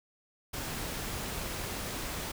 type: noise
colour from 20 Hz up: pink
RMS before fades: -37 dBFS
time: 0.53-2.32 s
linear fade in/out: 10 ms
effects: none